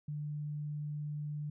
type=tone; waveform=sine; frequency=148.6 Hz; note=D3; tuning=21 cents sharp; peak=-36 dBFS; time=0.08-1.5 s; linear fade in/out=5 ms; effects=none